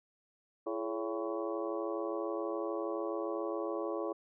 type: harmonic tone with a mistuned harmonic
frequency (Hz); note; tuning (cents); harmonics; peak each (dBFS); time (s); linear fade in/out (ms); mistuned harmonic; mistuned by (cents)
112.2; A2; +34; 3 / 4 / 5 / 6 / 7 / 8 / 9 / 10; -38 / -39 / -39 / -45 / -49 / -55 / -47 / -45; 0.66-4.13; 10; 4; -100
effects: none